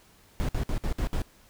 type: noise bursts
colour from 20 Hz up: brown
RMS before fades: -27 dBFS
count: 6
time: 0.4-1.218 s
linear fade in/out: 0 ms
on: 88 ms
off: 58 ms
effects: pink hiss -58 dBFS RMS until 1.49 s